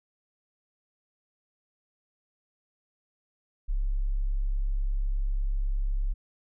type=tone; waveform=sine; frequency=34.11 Hz; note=C#1; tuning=27 cents flat; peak=-24 dBFS; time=3.68-6.14 s; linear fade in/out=20 ms; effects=none